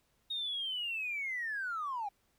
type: linear sweep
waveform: triangle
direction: down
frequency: 3744 to 778 Hz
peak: -31 dBFS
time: 0.3-2.09 s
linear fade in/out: 10 ms
effects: tanh soft clip ceiling -32 dBFS + pink hiss -74 dBFS RMS until 2.38 s